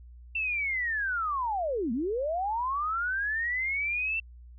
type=linear two-way sweep; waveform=sine; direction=down then up; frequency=2700 to 215.1 to 2700 Hz; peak=-27 dBFS; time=0.35-4.2 s; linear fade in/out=5 ms; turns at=1.92 s; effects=added 60 Hz sine -46 dBFS peak until 4.58 s